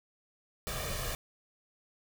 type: noise with comb filter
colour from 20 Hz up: pink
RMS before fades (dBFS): -36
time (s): 0.67-1.15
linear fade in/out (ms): 0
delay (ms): 1.7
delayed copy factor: +0.7
effects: none